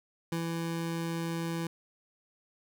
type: tone with ADSR envelope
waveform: 25% pulse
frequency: 166.5 Hz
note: E3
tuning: 18 cents sharp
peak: -26 dBFS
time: 0.32-1.67 s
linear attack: 3 ms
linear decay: 100 ms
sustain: -2 dB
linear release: 3 ms
effects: none